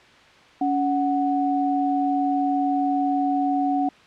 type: tone pair together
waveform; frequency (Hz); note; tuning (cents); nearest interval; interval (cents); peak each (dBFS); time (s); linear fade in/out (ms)
sine; 281.4 / 740; C#4 / F#5; +26 / 0; octave + perfect fourth; 1674; -22; 0.61-3.89; 5
effects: white hiss -50 dBFS RMS until 4.06 s + low-pass 3000 Hz 12 dB/octave

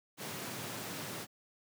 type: high-pass noise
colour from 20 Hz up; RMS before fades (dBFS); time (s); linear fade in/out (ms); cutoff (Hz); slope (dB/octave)
pink; -42; 0.17-1.27; 50; 100; 96
effects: none

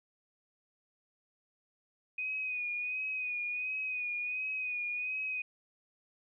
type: tone with vibrato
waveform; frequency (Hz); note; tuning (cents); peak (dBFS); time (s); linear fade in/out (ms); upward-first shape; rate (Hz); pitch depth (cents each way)
sine; 2489; D#7; 0; -33; 2.18-5.42; 5; sine; 1.4; 40
effects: none

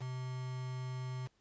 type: tone with quantisation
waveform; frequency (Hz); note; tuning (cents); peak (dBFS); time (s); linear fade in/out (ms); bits
triangle; 127.9; C3; -39; -36; 0-1.28; 20; 8
effects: pink hiss -75 dBFS RMS until 1.4 s + resampled to 16000 Hz

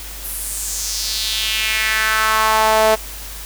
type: tone with high-pass filter sweep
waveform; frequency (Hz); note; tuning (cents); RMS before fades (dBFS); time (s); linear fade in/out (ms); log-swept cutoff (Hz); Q
sawtooth; 218.7; A3; -10; -18; 0.23-2.96; 20; 12000 to 590; 2.7
effects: added 50 Hz sine -33 dBFS peak until 3.45 s + white hiss -33 dBFS RMS until 3.45 s

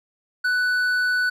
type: tone with hard clipping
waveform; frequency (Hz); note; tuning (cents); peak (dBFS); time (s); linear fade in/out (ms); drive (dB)
triangle; 1488; F#6; +9; -20; 0.44-1.3; 10; 9
effects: none

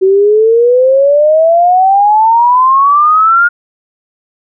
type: exponential sweep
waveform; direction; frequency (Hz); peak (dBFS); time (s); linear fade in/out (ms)
sine; up; 374.8 to 1433; -4; 0.01-3.49; 20
effects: none

